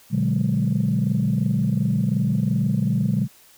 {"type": "chord", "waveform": "sine", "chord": "G# half-diminished seventh", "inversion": "first", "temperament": "equal with one note detuned", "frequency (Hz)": [121.14, 146.83, 185, 207.7], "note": ["B2", "D3", "F#3", "G#3"], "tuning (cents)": [-33, 0, 0, 0], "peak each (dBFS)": -23, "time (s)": [0.1, 3.28], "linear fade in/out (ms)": 50, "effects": ["tanh soft clip ceiling -11 dBFS", "white hiss -52 dBFS RMS until 3.57 s"]}